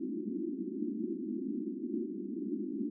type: band-pass noise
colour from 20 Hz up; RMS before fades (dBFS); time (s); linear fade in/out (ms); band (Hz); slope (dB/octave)
white; -37; 0-2.9; 10; 200 to 360; 96
effects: none